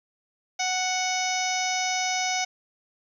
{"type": "harmonic tone with a mistuned harmonic", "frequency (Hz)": 740, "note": "F#5", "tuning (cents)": 0, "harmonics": [1, 2, 3, 4, 5, 6, 7, 8, 9], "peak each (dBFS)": [-28, -37, -30, -37, -36, -42, -33, -32, -38], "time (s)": [0.59, 2.45], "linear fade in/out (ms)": 10, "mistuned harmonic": 9, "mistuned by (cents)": -31, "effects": ["10-bit"]}